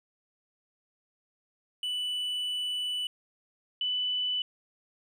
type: tone pair in turn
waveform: triangle / sine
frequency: 2974 / 2987 Hz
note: F#7 / F#7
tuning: +8 / +16 cents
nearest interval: unison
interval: 8 cents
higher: second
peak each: -28 / -27 dBFS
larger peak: second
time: 1.83-3.07 / 3.81-4.42 s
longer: first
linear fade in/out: 2 ms
effects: none